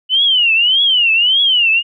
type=tone with vibrato; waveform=sine; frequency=2960 Hz; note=F#7; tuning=in tune; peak=-9 dBFS; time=0.09-1.83 s; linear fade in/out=50 ms; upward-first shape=triangle; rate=1.7 Hz; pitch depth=230 cents each way; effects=none